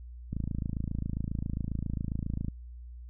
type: click train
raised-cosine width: 5 ms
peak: -20 dBFS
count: 60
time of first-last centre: 0.33-2.483 s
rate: 27.4 Hz
effects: added 60 Hz sine -42 dBFS peak until 3.09 s